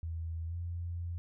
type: tone with pitch glide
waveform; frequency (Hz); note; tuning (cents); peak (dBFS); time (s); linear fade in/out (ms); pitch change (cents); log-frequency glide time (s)
sine; 82.2 to 86.04; E2 to F2; -4 to -25; -35; 0.03-1.18; 0; +79; 0.47-0.55
effects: none